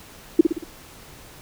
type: tone with echo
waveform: sine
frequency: 328.2 Hz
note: E4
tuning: 8 cents flat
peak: -6 dBFS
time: 0.39-0.41 s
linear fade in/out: 5 ms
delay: 58 ms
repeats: 4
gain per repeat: -6 dB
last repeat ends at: 0.642 s
effects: pink hiss -45 dBFS RMS until 1.41 s